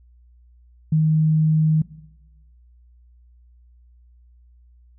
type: tone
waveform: sine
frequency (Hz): 156.4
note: D#3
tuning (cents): +9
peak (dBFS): -14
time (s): 0.92-1.82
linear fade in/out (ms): 5
effects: noise-tail reverb RT60 1.0 s tail -18 dB re dry + added 60 Hz sine -49 dBFS peak until 4.98 s